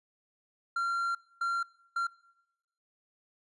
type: tone bursts at uneven times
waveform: triangle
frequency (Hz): 1377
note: F6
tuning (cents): -25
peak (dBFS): -26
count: 3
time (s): 0.76-1.15 / 1.41-1.63 / 1.96-2.07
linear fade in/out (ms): 5
effects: noise-tail reverb RT60 0.9 s tail -23 dB re dry + resampled to 24000 Hz